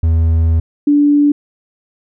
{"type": "tone pair in turn", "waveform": ["triangle", "sine"], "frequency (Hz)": [81.6, 290.8], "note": ["E2", "D4"], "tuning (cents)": [-17, -17], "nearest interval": "octave + minor seventh", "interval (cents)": 2200, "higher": "second", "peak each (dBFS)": -7, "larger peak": "neither", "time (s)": [[0.03, 0.6], [0.87, 1.32]], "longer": "first", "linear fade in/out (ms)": 5, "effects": []}